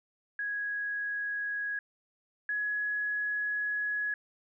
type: tone pair in turn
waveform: sine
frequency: 1661.2 / 1681.5 Hz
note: G#6 / G#6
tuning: 0 / +21 cents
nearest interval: unison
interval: 21 cents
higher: second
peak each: -31 / -29 dBFS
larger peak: second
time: 0.39-1.79 / 2.49-4.14 s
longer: second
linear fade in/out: 2 ms
effects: none